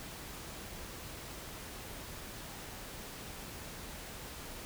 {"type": "silence", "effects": ["pink hiss -46 dBFS RMS until 4.65 s"]}